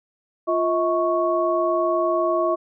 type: tone cluster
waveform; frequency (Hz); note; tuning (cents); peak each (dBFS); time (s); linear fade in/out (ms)
sine; 348.5 / 640 / 1108; F4 / D#5 / C#6; -4 / +49 / -1; -23 / -21 / -24; 0.47-2.56; 20
effects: none